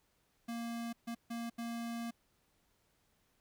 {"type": "tone bursts at uneven times", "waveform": "square", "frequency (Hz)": 233.1, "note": "A#3", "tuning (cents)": 0, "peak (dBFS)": -39, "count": 4, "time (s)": [[0.48, 0.93], [1.07, 1.15], [1.3, 1.5], [1.58, 2.11]], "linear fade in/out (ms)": 10, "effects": ["pink hiss -75 dBFS RMS until 3.4 s"]}